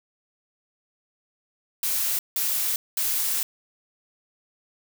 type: noise bursts at uneven times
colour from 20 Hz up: blue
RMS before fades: -25 dBFS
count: 3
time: 1.83-2.19 / 2.36-2.76 / 2.97-3.43 s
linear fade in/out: 2 ms
effects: none